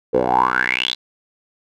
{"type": "tone with band-pass filter sweep", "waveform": "10% pulse", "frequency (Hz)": 62.5, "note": "B1", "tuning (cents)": 21, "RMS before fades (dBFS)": -18, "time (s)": [0.13, 0.95], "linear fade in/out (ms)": 20, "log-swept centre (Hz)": [460, 4000], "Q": 9.5, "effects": []}